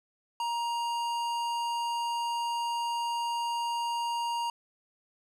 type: tone with tanh clipping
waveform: sine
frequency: 940 Hz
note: A#5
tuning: 14 cents sharp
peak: -31 dBFS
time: 0.4-4.5 s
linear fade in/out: 2 ms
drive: 17 dB
effects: none